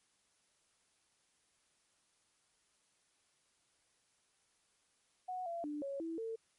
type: tone with pitch steps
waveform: sine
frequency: 736 / 680 / 296 / 554 / 328.4 / 450.7 Hz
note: F#5 / F5 / D4 / C#5 / E4 / A4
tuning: -9 / -46 / +14 / -1 / -6 / +42 cents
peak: -38 dBFS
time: 5.28-6.36 s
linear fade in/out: 10 ms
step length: 180 ms
effects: white hiss -75 dBFS RMS until 6.58 s + MP3 48 kbps